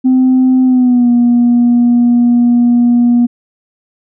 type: tone with pitch glide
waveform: sine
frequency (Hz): 257.5 to 240.3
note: C4 to B3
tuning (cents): -28 to -47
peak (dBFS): -4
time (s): 0.04-3.27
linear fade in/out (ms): 20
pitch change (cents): -119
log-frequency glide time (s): 0.64-1.1
effects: tanh soft clip ceiling -3 dBFS